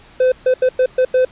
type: tone bursts at uneven times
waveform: triangle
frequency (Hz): 511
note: C5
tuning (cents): -41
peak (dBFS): -8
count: 6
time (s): 0.2-0.32 / 0.46-0.54 / 0.62-0.69 / 0.79-0.86 / 0.98-1.05 / 1.14-1.25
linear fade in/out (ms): 5
effects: pink hiss -45 dBFS RMS until 1.31 s + resampled to 8000 Hz